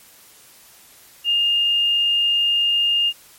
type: tone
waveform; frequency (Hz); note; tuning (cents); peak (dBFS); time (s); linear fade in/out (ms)
sine; 2823; F7; +18; -15; 1.24-3.13; 50
effects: white hiss -48 dBFS RMS until 3.38 s + MP3 64 kbps